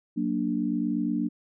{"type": "chord", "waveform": "sine", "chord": "Gb augmented", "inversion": "none", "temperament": "equal", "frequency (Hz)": [185, 233.1, 293.7], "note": ["Gb3", "Bb3", "D4"], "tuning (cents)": [0, 0, 0], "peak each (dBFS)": [-31, -28, -28], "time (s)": [0.16, 1.29], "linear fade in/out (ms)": 20, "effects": []}